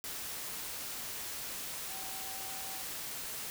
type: tone in noise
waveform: sine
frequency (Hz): 770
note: G5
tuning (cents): -31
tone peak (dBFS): -49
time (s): 1.9-2.82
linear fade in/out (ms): 0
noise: white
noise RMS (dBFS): -41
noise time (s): 0.04-3.5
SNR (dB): -11
effects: none